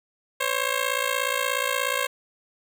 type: ring-modulated tone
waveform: 10% pulse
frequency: 536 Hz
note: C5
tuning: 42 cents sharp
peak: -12 dBFS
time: 0.4-2.07 s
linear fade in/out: 10 ms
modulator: 28.4 Hz
effects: none